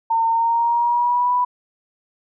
sine tone with pitch glide, 910 to 986.6 Hz, A#5 to B5, -42 to -2 cents, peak -15 dBFS, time 0.1-1.45 s, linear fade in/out 10 ms, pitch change +140 cents, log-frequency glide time 0.28-1.33 s, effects none

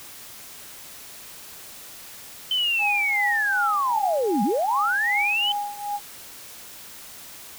sine linear two-way sweep, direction down then up, 3085 to 185 to 3085 Hz, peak -20 dBFS, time 2.51-5.52 s, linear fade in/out 2 ms, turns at 4.43 s
sine tone with tremolo, 820 Hz, G#5, 22 cents flat, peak -23 dBFS, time 2.78-6 s, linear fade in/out 50 ms, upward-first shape triangle, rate 2.6 Hz, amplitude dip 85%
effects white hiss -42 dBFS RMS until 7.58 s

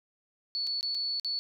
sine tone with dropouts, 4435 Hz, C#8, in tune, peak -29 dBFS, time 0.55-1.39 s, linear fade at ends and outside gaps 0 ms, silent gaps 0.668-0.672 / 0.81-0.829 / 0.946-0.95 / 1.198-1.247 s, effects none

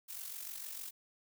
blue noise with amplitude modulation, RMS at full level -42 dBFS, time 0.08-0.91 s, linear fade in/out 20 ms, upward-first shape sine, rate 46.5 Hz, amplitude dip 60%, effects none

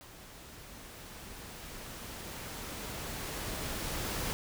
pink noise with level ramp, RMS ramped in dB -52 to -35 dBFS, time 0.01-4.33 s, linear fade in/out 0 ms, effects none

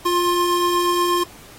square tone pair together, 350.7 / 1060.4 Hz, F4 / C6, +7 / +23 cents, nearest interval octave + perfect fifth, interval 1916 cents, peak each -20 / -20 dBFS, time 0.05-1.24 s, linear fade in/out 10 ms, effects pink hiss -44 dBFS RMS until 1.58 s + AAC 48 kbps

